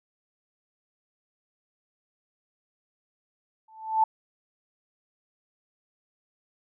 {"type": "tone with exponential growth", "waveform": "sine", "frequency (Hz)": 880, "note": "A5", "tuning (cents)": 0, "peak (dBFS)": -15, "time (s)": [3.68, 4.04], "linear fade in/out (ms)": 5, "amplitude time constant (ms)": 78, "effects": []}